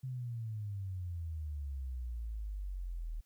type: exponential sweep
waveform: sine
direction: down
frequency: 132 to 38.67 Hz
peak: -37 dBFS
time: 0.03-3.21 s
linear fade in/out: 10 ms
effects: white hiss -75 dBFS RMS until 3.25 s